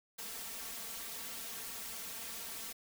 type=noise with comb filter; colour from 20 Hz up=white; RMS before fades=-44 dBFS; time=0.18-2.73 s; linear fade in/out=10 ms; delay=4.4 ms; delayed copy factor=+1; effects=none